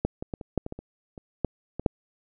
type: clicks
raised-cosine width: 2 ms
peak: -10 / -19 / -18 / -24 / -10 / -20 / -21 / -25 / -27 / -10 / -18 / -6 dBFS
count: 12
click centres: 0.05 / 0.225 / 0.338 / 0.412 / 0.577 / 0.664 / 0.724 / 0.79 / 1.178 / 1.447 / 1.796 / 1.862 s
effects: none